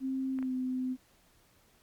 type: tone with pitch glide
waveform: sine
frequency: 264.4 to 256.1 Hz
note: C4 to C4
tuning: +18 to -37 cents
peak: -30 dBFS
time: 0-0.97 s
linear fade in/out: 50 ms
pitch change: -55 cents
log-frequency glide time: 0.33-0.53 s
type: clicks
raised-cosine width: 0.5 ms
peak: -32 dBFS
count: 2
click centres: 0.388 / 0.427 s
effects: pink hiss -65 dBFS RMS until 1.82 s + MP3 96 kbps